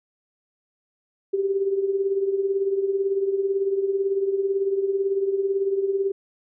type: tone with tremolo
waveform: sine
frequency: 392 Hz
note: G4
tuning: in tune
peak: -17 dBFS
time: 1.33-6.12 s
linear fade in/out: 10 ms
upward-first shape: triangle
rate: 18 Hz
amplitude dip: 70%
effects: none